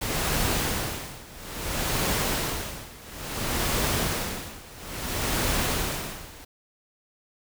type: noise with tremolo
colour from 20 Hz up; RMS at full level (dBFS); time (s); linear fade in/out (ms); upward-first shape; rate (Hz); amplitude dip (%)
pink; -25; 0.01-6.45; 10; sine; 0.59; 90
effects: none